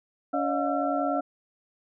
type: tone cluster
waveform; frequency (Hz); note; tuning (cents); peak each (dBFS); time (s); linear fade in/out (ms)
sine; 282.8 / 565 / 622 / 712 / 1347; C#4 / C#5 / D#5 / F5 / E6; +35 / +33 / -1 / +33 / +37; -29 / -34 / -31 / -28 / -33; 0.33-1.21; 10
effects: none